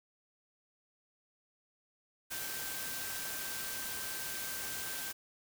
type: tone in noise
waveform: sine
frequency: 1561 Hz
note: G6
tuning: 8 cents flat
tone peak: -47 dBFS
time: 2.3-5.13 s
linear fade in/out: 20 ms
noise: white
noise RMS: -40 dBFS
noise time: 2.3-5.13 s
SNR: -10 dB
effects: none